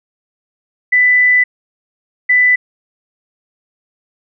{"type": "tone bursts at uneven times", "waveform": "sine", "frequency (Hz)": 1991, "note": "B6", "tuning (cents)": 14, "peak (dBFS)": -7, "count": 2, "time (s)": [[0.92, 1.44], [2.29, 2.56]], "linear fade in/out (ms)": 10, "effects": []}